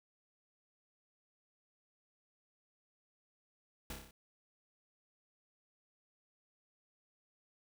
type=noise with echo; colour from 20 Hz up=pink; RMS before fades=-43 dBFS; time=3.9-3.93 s; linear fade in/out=2 ms; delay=30 ms; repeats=6; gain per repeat=-3 dB; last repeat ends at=4.11 s; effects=none